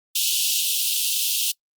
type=high-pass noise; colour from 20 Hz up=pink; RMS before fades=-22 dBFS; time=0.15-1.52 s; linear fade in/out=10 ms; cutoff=2700 Hz; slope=96 dB/octave; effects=noise-tail reverb RT60 0.1 s tail -25 dB re dry + Opus 32 kbps